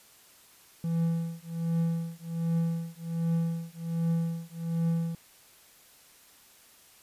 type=tone with tremolo; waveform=triangle; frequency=166.3 Hz; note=E3; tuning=16 cents sharp; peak=-21 dBFS; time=0.84-5.15 s; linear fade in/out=2 ms; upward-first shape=triangle; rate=1.3 Hz; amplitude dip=100%; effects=white hiss -57 dBFS RMS until 7.02 s + resampled to 32000 Hz